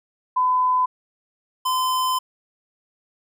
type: tone pair in turn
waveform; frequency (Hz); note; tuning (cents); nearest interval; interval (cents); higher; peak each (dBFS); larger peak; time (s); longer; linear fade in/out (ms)
sine / square; 1009 / 1024.3; B5 / C6; +37 / -37; unison; 26; second; -16 / -20; first; 0.36-0.86 / 1.65-2.19; second; 10
effects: none